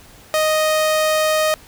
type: tone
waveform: sawtooth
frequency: 622.3 Hz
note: D#5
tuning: in tune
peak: -11 dBFS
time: 0.34-1.54 s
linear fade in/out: 0 ms
effects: pink hiss -45 dBFS RMS until 1.67 s